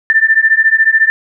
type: beating tone pair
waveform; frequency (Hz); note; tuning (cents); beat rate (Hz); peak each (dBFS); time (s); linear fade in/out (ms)
sine; 1773 / 1787; A6 / A6; +13 / +26; 14; -10; 0.1-1.1; 0
effects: none